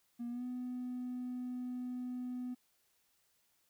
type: tone with pitch glide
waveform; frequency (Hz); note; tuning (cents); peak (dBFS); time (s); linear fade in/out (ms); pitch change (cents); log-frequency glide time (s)
triangle; 238.5 to 249.3; A#3 to B3; +40 to +16; -35; 0.19-2.55; 20; +76; 0.29-0.44
effects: tanh soft clip ceiling -34 dBFS + white hiss -75 dBFS RMS until 3.69 s